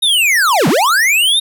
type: linear two-way sweep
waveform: square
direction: down then up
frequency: 3766 to 135 to 3766 Hz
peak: -10 dBFS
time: 0.02-1.4 s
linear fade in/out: 10 ms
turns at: 0.68 s
effects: none